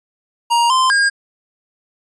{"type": "tone with pitch steps", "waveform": "square", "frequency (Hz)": [941, 1038, 1619], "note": ["A#5", "C6", "G#6"], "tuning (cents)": [16, -14, -45], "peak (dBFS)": -12, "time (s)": [0.5, 1.1], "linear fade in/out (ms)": 20, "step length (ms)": 200, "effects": ["resampled to 22050 Hz"]}